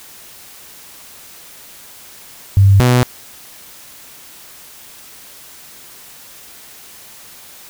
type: tone pair in turn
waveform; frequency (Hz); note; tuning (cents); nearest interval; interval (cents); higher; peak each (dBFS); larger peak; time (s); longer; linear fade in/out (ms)
sine / sawtooth; 98.4 / 124.11; G2 / B2; +7 / +9; major third; 402; second; -5; neither; 2.57-2.8 / 2.8-3.03; neither; 0
effects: white hiss -39 dBFS RMS until 7.69 s